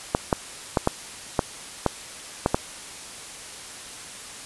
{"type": "clicks", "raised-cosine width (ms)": 1, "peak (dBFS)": -4, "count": 8, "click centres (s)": [0.149, 0.328, 0.772, 0.874, 1.392, 1.863, 2.461, 2.545], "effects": ["white hiss -39 dBFS RMS until 4.45 s", "resampled to 24000 Hz"]}